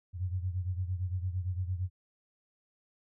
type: beating tone pair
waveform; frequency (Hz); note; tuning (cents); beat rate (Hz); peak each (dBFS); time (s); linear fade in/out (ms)
sine; 89.6 / 98.4; F2 / G2; +45 / +7; 8.8; -32 / -37; 0.13-1.9; 50
effects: none